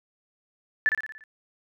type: tone with echo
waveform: sine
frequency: 1746 Hz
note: A6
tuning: 14 cents flat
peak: -17 dBFS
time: 0.86-0.89 s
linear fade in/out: 0 ms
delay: 58 ms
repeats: 6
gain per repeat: -5 dB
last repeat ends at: 1.238 s
effects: none